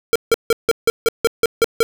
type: tone bursts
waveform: square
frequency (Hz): 458.4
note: A#4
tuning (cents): -29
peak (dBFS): -11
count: 10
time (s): 0.13-1.83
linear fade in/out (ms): 0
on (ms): 26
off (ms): 160
effects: none